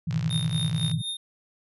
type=chord; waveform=sine; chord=E major seventh; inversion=first; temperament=just; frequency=103.01 / 123.61 / 154.51 / 164.81 Hz; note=G#2 / B2 / D#3 / E3; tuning=-14 / +2 / -12 / 0 cents; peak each=-34 / -30 / -28 / -28 dBFS; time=0.07-1.02 s; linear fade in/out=10 ms
type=click train; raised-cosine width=0.2 ms; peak=-22 dBFS; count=49; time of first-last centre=0.11-0.914 s; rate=59.7 Hz
type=tone with tremolo; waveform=square; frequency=3661 Hz; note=A#7; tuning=32 cents flat; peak=-28 dBFS; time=0.3-1.17 s; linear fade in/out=5 ms; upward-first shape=triangle; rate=4.1 Hz; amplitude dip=95%
effects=resampled to 32000 Hz